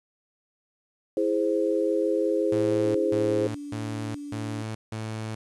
sine chord, E augmented, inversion none, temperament equal, 329.6 / 415.3 / 523.3 Hz, E4 / G#4 / B#4, 0 / 0 / 0 cents, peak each -26 dBFS, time 1.17-3.47 s, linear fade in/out 2 ms
sawtooth tone bursts, 110 Hz, A2, in tune, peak -27 dBFS, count 5, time 2.52-5.35 s, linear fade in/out 5 ms, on 430 ms, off 170 ms
sine tone with pitch glide, 291 to 289.2 Hz, D4 to D4, -16 to -27 cents, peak -34 dBFS, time 2.84-4.63 s, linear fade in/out 20 ms, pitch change -11 cents, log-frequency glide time 3.08-3.67 s
effects resampled to 24000 Hz + 9-bit

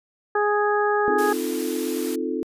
harmonic tone, 415.3 Hz, G#4, in tune, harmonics 1 / 2 / 3 / 4, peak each -21 / -24 / -26 / -27 dBFS, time 0.35-1.33 s, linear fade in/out 5 ms
sine chord, F dominant seventh, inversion second, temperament equal, 261.6 / 311.1 / 349.2 / 440 Hz, C4 / Eb4 / F4 / A4, 0 / 0 / 0 / 0 cents, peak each -29 dBFS, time 1.08-2.43 s, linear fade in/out 0 ms
white high-pass noise, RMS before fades -35 dBFS, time 1.18-2.16 s, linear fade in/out 10 ms, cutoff 350 Hz, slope 96 dB/octave
effects resampled to 32000 Hz

